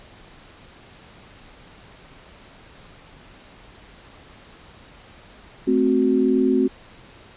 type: chord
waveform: sine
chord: F# diminished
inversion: first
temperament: equal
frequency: 220 / 261.6 / 370 Hz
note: A3 / C4 / F#4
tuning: 0 / 0 / 0 cents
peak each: -23 / -18 / -20 dBFS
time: 5.67-6.68 s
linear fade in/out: 10 ms
effects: pink hiss -47 dBFS RMS until 7.36 s + resampled to 8000 Hz